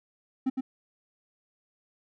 triangle tone with echo, 261.6 Hz, C4, in tune, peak -21 dBFS, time 0.46-0.5 s, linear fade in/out 10 ms, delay 110 ms, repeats 1, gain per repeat -4 dB, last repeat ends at 0.61 s, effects none

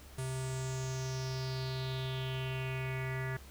square tone with low-pass filter sweep, 130.81 Hz, C3, in tune, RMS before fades -37 dBFS, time 0.18-3.37 s, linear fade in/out 5 ms, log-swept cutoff 9600 to 1800 Hz, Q 5.1, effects added 68 Hz sine -52 dBFS peak until 3.5 s + pink hiss -56 dBFS RMS until 3.5 s

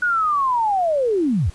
sine linear sweep, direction down, 1478 to 63.3 Hz, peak -16 dBFS, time 0.02-1.5 s, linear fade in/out 5 ms, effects pink hiss -48 dBFS RMS until 1.54 s + resampled to 24000 Hz

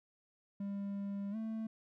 triangle tone with pitch glide, 199.7 to 221.6 Hz, G3 to A3, +32 to +13 cents, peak -35 dBFS, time 0.6-1.67 s, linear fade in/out 5 ms, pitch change +181 cents, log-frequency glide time 1.31-1.36 s, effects none

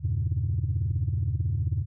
sine chord, E diminished seventh, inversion none, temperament equal, 82.41 / 98 / 116.54 / 138.59 Hz, E2 / G2 / Bb2 / Db3, 0 / 0 / 0 / 0 cents, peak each -28 / -27 / -29 / -32 dBFS, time 0-1.86 s, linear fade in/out 50 ms, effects tanh soft clip ceiling -18 dBFS

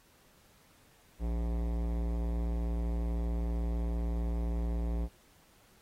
sine tone with hard clipping, 57.8 Hz, A#1, 14 cents flat, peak -32 dBFS, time 1.19-5.09 s, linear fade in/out 50 ms, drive 18 dB, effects pink hiss -64 dBFS RMS until 5.81 s + AAC 48 kbps

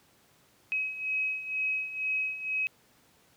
sine beating tone pair, 2545 / 2547.1 Hz, D#7 / D#7, +39 / +40 cents, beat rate 2.1 Hz, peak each -35 / -30 dBFS, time 0.72-2.67 s, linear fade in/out 0 ms, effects pink hiss -63 dBFS RMS until 3.36 s + high-pass 100 Hz 12 dB/octave

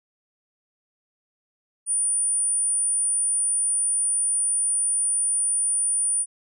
sine tone, 9397 Hz, D9, in tune, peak -20 dBFS, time 1.86-6.26 s, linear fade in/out 50 ms, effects none

